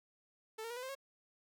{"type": "tone with pitch steps", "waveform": "sawtooth", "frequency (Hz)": [440, 459.5, 479.8, 501.1, 523.3, 546.4], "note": ["A4", "A#4", "A#4", "B4", "C5", "C#5"], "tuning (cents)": [0, -25, 50, 25, 0, -25], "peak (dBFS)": -38, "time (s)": [0.58, 0.952], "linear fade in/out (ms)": 10, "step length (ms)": 62, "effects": []}